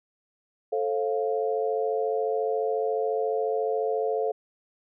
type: chord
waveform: sine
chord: F major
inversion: first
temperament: equal with one note detuned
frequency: 440 / 534.2 / 698.5 Hz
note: A4 / C5 / F5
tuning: 0 / +36 / 0 cents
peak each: -26 / -30 / -30 dBFS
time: 0.72-4.32 s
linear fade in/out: 10 ms
effects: none